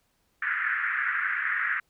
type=band-pass noise; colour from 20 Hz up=white; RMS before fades=-28 dBFS; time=0.42-1.8 s; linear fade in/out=5 ms; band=1400 to 1900 Hz; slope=48 dB/octave; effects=pink hiss -71 dBFS RMS until 1.89 s

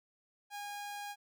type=tone; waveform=sawtooth; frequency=818 Hz; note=G#5; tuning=26 cents flat; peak=-37 dBFS; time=0.5-1.16 s; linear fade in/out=50 ms; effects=none

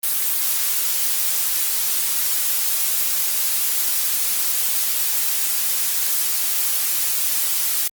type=noise; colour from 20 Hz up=blue; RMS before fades=-20 dBFS; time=0.03-7.88 s; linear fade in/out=5 ms; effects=Opus 24 kbps

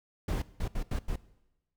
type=noise bursts at uneven times; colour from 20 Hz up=brown; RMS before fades=-31 dBFS; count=5; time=0.28-0.42 / 0.6-0.68 / 0.75-0.83 / 0.91-0.99 / 1.08-1.16 s; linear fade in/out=5 ms; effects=noise-tail reverb RT60 1.0 s tail -19 dB re dry

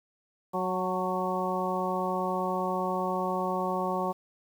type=harmonic tone with a mistuned harmonic; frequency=185 Hz; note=F#3; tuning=in tune; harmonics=1 / 2 / 3 / 4 / 5 / 6; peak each=-34 / -34 / -34 / -34 / -34 / -34 dBFS; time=0.53-4.13 s; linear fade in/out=20 ms; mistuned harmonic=5; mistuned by=-38 cents; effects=9-bit

